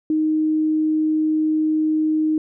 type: tone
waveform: sine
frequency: 311.1 Hz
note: D#4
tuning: in tune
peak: -16 dBFS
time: 0.1-2.38 s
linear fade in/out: 2 ms
effects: none